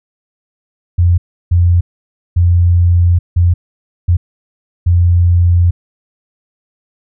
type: tone bursts at uneven times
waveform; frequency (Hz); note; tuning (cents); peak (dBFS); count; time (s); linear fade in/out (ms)
sine; 87.31; F2; 0; -6; 6; 0.98-1.18 / 1.51-1.81 / 2.36-3.19 / 3.36-3.54 / 4.08-4.17 / 4.86-5.71; 10
effects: none